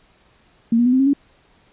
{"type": "tone with pitch steps", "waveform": "sine", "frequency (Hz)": [230, 239.5, 249.4, 259.7, 270.4, 281.5], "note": ["A#3", "A#3", "B3", "C4", "C#4", "C#4"], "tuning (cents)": [-23, 47, 17, -13, -43, 27], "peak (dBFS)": -12, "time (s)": [0.72, 1.134], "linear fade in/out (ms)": 5, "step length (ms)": 69, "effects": ["pink hiss -56 dBFS RMS until 1.72 s", "resampled to 8000 Hz"]}